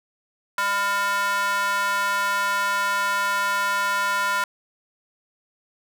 square tone with high-pass filter, 200.9 Hz, G3, 43 cents sharp, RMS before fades -23 dBFS, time 0.58-4.44 s, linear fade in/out 2 ms, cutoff 1200 Hz, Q 7.1, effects none

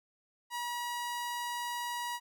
sawtooth tone, 962 Hz, B5, 46 cents flat, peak -31 dBFS, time 0.5-2.2 s, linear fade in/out 50 ms, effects none

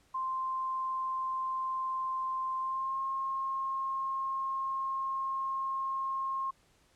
sine tone with pitch glide, 1046.5 to 1071.6 Hz, C6 to C6, 0 to +41 cents, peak -31 dBFS, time 0.14-6.51 s, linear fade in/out 10 ms, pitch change +41 cents, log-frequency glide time 2.6-3 s, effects pink hiss -67 dBFS RMS until 6.95 s + low-pass 10000 Hz 12 dB/octave

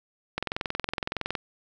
click train, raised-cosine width 0.3 ms, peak -12 dBFS, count 22, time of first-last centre 0.38-1.352 s, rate 21.6 Hz, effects none

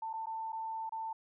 sine tone with dropouts, 892 Hz, A5, 23 cents sharp, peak -36 dBFS, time 0.02-1.13 s, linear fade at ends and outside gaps 5 ms, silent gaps 0.131-0.136 / 0.259-0.268 / 0.522-0.528 / 0.894-0.921 s, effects none

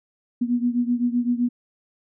sine beating tone pair, 240 / 247.8 Hz, B3 / B3, -49 / +6 cents, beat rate 7.8 Hz, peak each -21 / -24 dBFS, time 0.41-1.49 s, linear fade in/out 10 ms, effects none

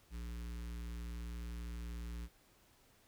square tone with notch filter, 58.27 Hz, A#1, in tune, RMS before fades -44 dBFS, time 0.1-2.29 s, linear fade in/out 50 ms, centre 660 Hz, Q 0.67, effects pink hiss -68 dBFS RMS until 3.07 s

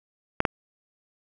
clicks, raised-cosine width 0.5 ms, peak -6 dBFS, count 2, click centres 0.404 / 0.452 s, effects none

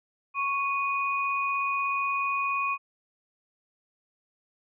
sine tone pair together, 1104.3 / 2479 Hz, C#6 / D#7, -7 / -7 cents, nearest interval octave + major second, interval 1400 cents, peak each -27 / -29 dBFS, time 0.34-2.78 s, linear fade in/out 50 ms, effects none

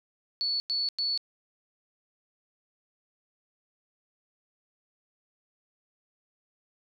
sine tone bursts, 4435 Hz, C#8, in tune, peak -26 dBFS, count 3, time 0.41-1.176 s, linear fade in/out 0 ms, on 190 ms, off 98 ms, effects none

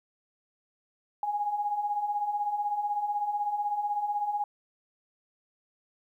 sine beating tone pair, 813 / 829 Hz, G#5 / G#5, -37 / -3 cents, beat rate 16 Hz, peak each -35 / -28 dBFS, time 1.23-4.44 s, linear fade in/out 2 ms, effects 11-bit

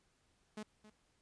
sawtooth tone with echo, 213.3 Hz, G#3, 46 cents sharp, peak -39 dBFS, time 0.57-0.63 s, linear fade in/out 5 ms, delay 270 ms, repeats 1, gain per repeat -14 dB, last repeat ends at 0.9 s, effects pink hiss -75 dBFS RMS until 1.21 s + resampled to 22050 Hz

